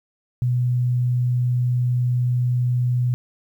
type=tone; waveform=sine; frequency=123.6 Hz; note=B2; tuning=2 cents sharp; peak=-17 dBFS; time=0.42-3.14 s; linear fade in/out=0 ms; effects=9-bit